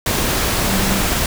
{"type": "tone in noise", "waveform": "sine", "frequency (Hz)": 192.9, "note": "G3", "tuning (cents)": -28, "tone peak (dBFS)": -22, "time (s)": [0.64, 1.02], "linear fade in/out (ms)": 2, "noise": "pink", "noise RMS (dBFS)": -18, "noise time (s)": [0.06, 1.26], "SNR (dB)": -7, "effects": []}